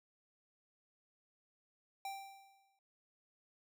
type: tone with exponential decay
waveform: square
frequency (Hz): 784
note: G5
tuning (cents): 0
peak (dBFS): -40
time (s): 2.05-2.79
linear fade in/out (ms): 2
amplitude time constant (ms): 160
effects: none